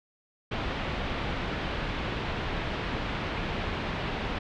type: low-pass noise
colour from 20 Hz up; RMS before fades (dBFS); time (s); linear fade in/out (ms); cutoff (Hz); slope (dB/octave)
pink; -32; 0.51-4.39; 10; 3500; 24
effects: none